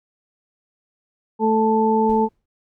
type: harmonic tone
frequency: 220 Hz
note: A3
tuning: in tune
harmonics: 1 / 2 / 4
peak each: -19 / -19 / -19 dBFS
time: 1.39-2.29 s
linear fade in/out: 50 ms
type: noise with exponential decay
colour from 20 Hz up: brown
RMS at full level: -36 dBFS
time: 2.09-2.46 s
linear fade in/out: 5 ms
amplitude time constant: 80 ms
effects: none